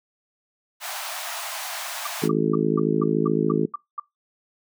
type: high-pass noise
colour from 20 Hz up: pink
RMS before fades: -32 dBFS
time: 0.8-2.29 s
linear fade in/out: 50 ms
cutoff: 620 Hz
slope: 96 dB/octave
type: tone bursts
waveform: sine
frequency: 1174.7 Hz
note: D6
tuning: in tune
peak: -25 dBFS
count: 9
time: 2.05-3.999 s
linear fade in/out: 5 ms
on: 21 ms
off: 220 ms
type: harmonic tone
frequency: 53.8 Hz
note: A1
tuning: 38 cents flat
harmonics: 3 / 4 / 5 / 6 / 7 / 8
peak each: -26 / -26 / -26 / -26 / -26 / -26 dBFS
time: 2.22-3.66 s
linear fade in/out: 10 ms
effects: noise-tail reverb RT60 0.2 s tail -22 dB re dry